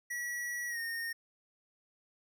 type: tone with pitch glide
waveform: square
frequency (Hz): 1932 to 1842.6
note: B6 to A#6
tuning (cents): -39 to -21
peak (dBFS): -36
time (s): 0.1-1.13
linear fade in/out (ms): 10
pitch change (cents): -82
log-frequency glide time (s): 0.68-0.79
effects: none